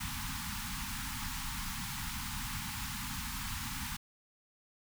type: band-stop noise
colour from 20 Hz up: pink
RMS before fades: -39 dBFS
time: 0-3.97 s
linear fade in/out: 10 ms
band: 270 to 820 Hz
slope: 96 dB/octave
effects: none